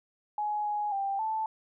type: tone with pitch steps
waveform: sine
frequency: 839 / 834 / 789 / 878 Hz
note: G#5 / G#5 / G5 / A5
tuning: +17 / +7 / +11 / -4 cents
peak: -28 dBFS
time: 0.38-1.46 s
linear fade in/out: 2 ms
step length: 270 ms
effects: none